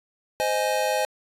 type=chord; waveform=square; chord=Ab major; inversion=first; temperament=just; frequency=519.1 / 623 / 830.6 Hz; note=C5 / Eb5 / Ab5; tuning=-14 / +2 / 0 cents; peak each=-27 dBFS; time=0.4-1.05 s; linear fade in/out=0 ms; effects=resampled to 32000 Hz